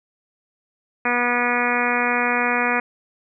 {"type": "harmonic tone", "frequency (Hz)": 243.1, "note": "B3", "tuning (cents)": -27, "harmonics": [1, 2, 3, 4, 5, 6, 7, 8, 9, 10], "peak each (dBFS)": [-27, -27, -27, -27, -27, -27, -27, -27, -27, -27], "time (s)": [1.05, 2.8], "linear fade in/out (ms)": 5, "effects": []}